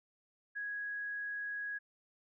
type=tone; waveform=sine; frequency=1661 Hz; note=G#6; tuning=in tune; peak=-37 dBFS; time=0.55-1.79 s; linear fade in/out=20 ms; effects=none